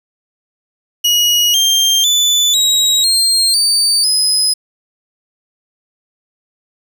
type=tone with pitch steps; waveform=30% pulse; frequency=2901 / 3182 / 3490 / 3828 / 4199 / 4605 / 5051 Hz; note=F#7 / G7 / A7 / A#7 / C8 / D8 / D#8; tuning=-35 / +25 / -15 / +45 / +5 / -35 / +25 cents; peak=-7 dBFS; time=1.04-4.54 s; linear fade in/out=10 ms; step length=500 ms; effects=8-bit